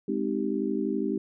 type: chord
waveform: sine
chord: Ab major seventh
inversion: none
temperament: just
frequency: 207.7 / 259.6 / 311.5 / 389.3 Hz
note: Ab3 / C4 / Eb4 / G4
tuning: 0 / -13 / +2 / -12 cents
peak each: -31 dBFS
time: 0.08-1.18 s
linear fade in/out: 5 ms
effects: none